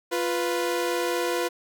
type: tone pair together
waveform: sawtooth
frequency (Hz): 349.2 / 493.8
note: F4 / B4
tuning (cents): 0 / 0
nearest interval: tritone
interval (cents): 600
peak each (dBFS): -23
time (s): 0.11-1.49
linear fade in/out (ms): 20
effects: none